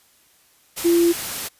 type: tone in noise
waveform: sine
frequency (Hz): 341.1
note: F4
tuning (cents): -41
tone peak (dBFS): -13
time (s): 0.84-1.13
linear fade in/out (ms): 20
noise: white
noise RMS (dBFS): -28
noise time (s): 0.76-1.49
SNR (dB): +12
effects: white hiss -57 dBFS RMS until 1.59 s + resampled to 32000 Hz